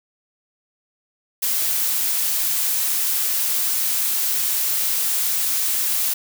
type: noise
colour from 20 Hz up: blue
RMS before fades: -21 dBFS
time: 1.42-6.14 s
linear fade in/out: 10 ms
effects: none